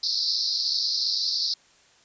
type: band-pass noise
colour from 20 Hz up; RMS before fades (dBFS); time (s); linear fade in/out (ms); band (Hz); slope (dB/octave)
pink; -26; 0.03-1.54; 5; 4100 to 5300; 96
effects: white hiss -58 dBFS RMS until 2.04 s + resampled to 16000 Hz